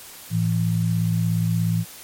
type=tone pair together; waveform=sine; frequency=110.87 / 167.8 Hz; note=A2 / E3; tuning=+14 / +31 cents; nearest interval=perfect fifth; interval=717 cents; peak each=-21 dBFS; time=0.3-1.85 s; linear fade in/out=50 ms; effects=white hiss -41 dBFS RMS until 2.03 s + MP3 64 kbps